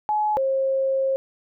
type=tone pair in turn; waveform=sine; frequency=848 / 535.6 Hz; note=G#5 / C5; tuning=+36 / +40 cents; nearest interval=minor sixth; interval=796 cents; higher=first; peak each=-19 dBFS; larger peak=neither; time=0.09-0.37 / 0.37-1.16 s; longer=second; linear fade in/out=0 ms; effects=none